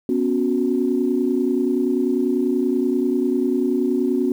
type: chord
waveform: sine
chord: B suspended second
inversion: none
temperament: equal with one note detuned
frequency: 246.9 / 277.2 / 366.6 Hz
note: B3 / C#4 / F#4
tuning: 0 / 0 / -16 cents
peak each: -21 dBFS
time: 0.09-4.32 s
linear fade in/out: 2 ms
effects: tanh soft clip ceiling -7 dBFS + 8-bit